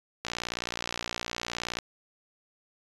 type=click train; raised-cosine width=0.2 ms; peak=-14 dBFS; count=92; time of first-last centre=0.25-1.787 s; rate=59.2 Hz; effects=resampled to 24000 Hz

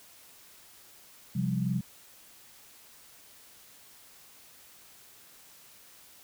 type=chord; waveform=sine; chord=C suspended fourth; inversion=none; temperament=just; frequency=130.81 / 174.42 / 196.22 Hz; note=C3 / F3 / G3; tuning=0 / -2 / +2 cents; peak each=-31 dBFS; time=1.35-1.81 s; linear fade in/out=10 ms; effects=white hiss -55 dBFS RMS until 6.23 s

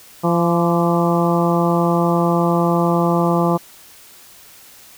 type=harmonic tone with a mistuned harmonic; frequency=171.3 Hz; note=F3; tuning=33 cents flat; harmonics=1 / 2 / 3 / 4 / 5 / 6 / 7; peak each=-17 / -20 / -22 / -23 / -24 / -25 / -25 dBFS; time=0.23-3.58 s; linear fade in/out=20 ms; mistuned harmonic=7; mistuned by=-37 cents; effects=white hiss -44 dBFS RMS until 4.97 s

